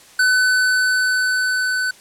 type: tone with level ramp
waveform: square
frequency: 1507 Hz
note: F#6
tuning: 31 cents sharp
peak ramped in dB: -13 to -19 dBFS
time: 0.19-1.91 s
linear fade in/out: 5 ms
effects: white hiss -46 dBFS RMS until 2 s + low-pass 10000 Hz 12 dB/octave